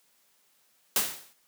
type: noise with exponential decay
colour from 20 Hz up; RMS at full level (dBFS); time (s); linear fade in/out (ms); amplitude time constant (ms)
white; -22; 0.96-1.33; 1; 79
effects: white hiss -67 dBFS RMS until 1.47 s + high-pass 150 Hz 12 dB/octave